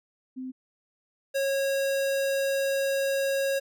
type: tone pair in turn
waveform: sine / square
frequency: 258.2 / 547.1 Hz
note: C4 / C#5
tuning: -23 / -23 cents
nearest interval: octave + minor second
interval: 1300 cents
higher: second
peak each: -33 / -25 dBFS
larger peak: second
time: 0.36-0.52 / 1.34-3.6 s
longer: second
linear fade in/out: 20 ms
effects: none